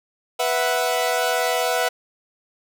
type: chord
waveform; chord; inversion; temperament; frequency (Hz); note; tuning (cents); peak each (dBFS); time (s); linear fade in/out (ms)
sawtooth; B suspended fourth; none; equal; 493.9 / 659.3 / 740; B4 / E5 / F#5; 0 / 0 / 0; -20; 0.39-1.89; 10
effects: none